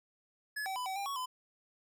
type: tone with pitch steps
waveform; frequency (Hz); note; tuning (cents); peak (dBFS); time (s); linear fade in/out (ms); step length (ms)
square; 1704 / 766 / 998 / 762 / 798 / 1114 / 1014; G#6 / G5 / B5 / G5 / G5 / C#6 / B5; +44 / -40 / +18 / -49 / +31 / +8 / +45; -36; 0.56-1.26; 10; 100
effects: none